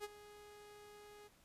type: tone with ADSR envelope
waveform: sawtooth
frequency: 415.3 Hz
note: G#4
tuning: in tune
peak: -37 dBFS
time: 0-1.29 s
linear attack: 41 ms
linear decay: 31 ms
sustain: -15 dB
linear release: 26 ms
effects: pink hiss -69 dBFS RMS until 1.44 s + resampled to 32000 Hz